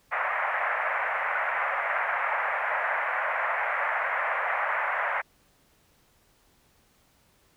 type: band-pass noise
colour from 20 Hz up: white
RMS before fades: -28 dBFS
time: 0.11-5.22 s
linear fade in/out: 20 ms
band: 570 to 2100 Hz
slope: 48 dB/octave
effects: pink hiss -64 dBFS RMS until 7.56 s